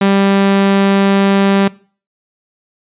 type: tone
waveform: sawtooth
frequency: 196.9 Hz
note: G3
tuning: 8 cents sharp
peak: -5 dBFS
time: 0.01-1.68 s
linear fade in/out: 5 ms
effects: noise-tail reverb RT60 0.4 s tail -21 dB re dry + resampled to 8000 Hz